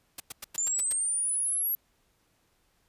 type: noise bursts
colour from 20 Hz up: white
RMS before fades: -37 dBFS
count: 7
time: 0.18-0.927 s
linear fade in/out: 5 ms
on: 21 ms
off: 100 ms
type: linear sweep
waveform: sine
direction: up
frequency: 7040 to 11700 Hz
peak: -26 dBFS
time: 0.58-1.75 s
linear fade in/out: 0 ms
effects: pink hiss -70 dBFS RMS until 2.88 s + resampled to 32000 Hz